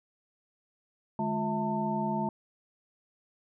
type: tone cluster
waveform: sine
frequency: 150.5 / 211.3 / 352.7 / 655 / 896 Hz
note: D3 / G#3 / F4 / E5 / A5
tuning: +43 / +30 / +17 / -11 / +31 cents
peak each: -38 / -31 / -38 / -37 / -32 dBFS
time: 1.19-2.29 s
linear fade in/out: 2 ms
effects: none